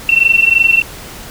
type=tone pair together; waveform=sine; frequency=2694 / 2717 Hz; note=E7 / F7; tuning=+37 / -48 cents; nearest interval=unison; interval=15 cents; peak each=-10 dBFS; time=0.09-0.82 s; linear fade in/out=2 ms; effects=pink hiss -31 dBFS RMS until 1.3 s